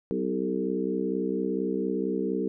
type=harmonic tone with a mistuned harmonic; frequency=64.3 Hz; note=C2; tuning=30 cents flat; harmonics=3 / 4 / 5 / 6 / 7; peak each=-32 / -32 / -32 / -32 / -32 dBFS; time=0.11-2.48 s; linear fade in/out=0 ms; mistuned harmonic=6; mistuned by=+30 cents; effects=none